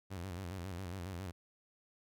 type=tone with vibrato; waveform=sawtooth; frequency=91.2 Hz; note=F#2; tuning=24 cents flat; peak=-37 dBFS; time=0.1-1.32 s; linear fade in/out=20 ms; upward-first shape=square; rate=7.3 Hz; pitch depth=100 cents each way; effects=none